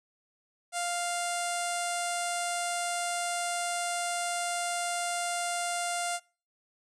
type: tone with low-pass filter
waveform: sawtooth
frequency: 698.5 Hz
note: F5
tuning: in tune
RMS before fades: -32 dBFS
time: 0.72-6.2 s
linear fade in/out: 50 ms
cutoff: 8800 Hz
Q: 4.4
effects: noise-tail reverb RT60 0.4 s tail -25 dB re dry